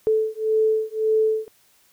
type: beating tone pair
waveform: sine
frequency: 436.4 / 438.2 Hz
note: A4 / A4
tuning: -14 / -7 cents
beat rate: 1.8 Hz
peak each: -21 dBFS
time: 0.07-1.48 s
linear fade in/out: 0 ms
effects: white hiss -59 dBFS RMS until 1.92 s